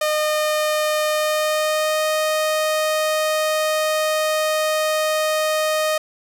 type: tone with pitch glide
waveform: sawtooth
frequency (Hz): 611 to 620.2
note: D#5 to D#5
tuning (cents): -32 to -6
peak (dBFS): -14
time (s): 0.01-5.98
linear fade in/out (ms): 5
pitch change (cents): +26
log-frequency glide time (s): 1.09-2.06
effects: none